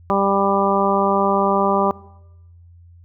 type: harmonic tone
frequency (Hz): 197.5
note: G3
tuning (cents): +13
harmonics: 1 / 2 / 3 / 4 / 5 / 6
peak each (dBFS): -22 / -22 / -22 / -22 / -22 / -22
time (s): 0.1-1.91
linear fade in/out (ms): 0
effects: noise-tail reverb RT60 0.9 s tail -21 dB re dry + added 86 Hz sine -43 dBFS peak until 3.04 s